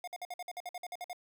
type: tone bursts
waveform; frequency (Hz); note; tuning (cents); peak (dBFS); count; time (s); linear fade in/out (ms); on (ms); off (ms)
square; 715; F5; +41; -39; 13; 0.04-1.131; 2; 35; 53
effects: none